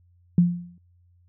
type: tone with exponential decay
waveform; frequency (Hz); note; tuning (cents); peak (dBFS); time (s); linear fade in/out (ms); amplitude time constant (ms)
sine; 174.61; F3; 0; -11; 0.38-0.78; 2; 85
effects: added 88 Hz sine -56 dBFS peak until 1.28 s